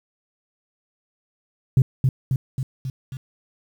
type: tone with echo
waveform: sine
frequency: 130.81 Hz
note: C3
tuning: in tune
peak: -9 dBFS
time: 1.77-1.82 s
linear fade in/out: 2 ms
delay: 270 ms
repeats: 5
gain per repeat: -4 dB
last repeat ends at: 3.17 s
effects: tanh soft clip ceiling -8 dBFS + 8-bit